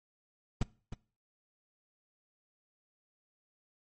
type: noise with echo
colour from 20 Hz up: brown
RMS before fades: -26 dBFS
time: 0.61-0.63 s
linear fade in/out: 5 ms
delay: 310 ms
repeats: 1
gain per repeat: -11 dB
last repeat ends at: 0.94 s
effects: noise-tail reverb RT60 0.4 s tail -22 dB re dry + MP3 32 kbps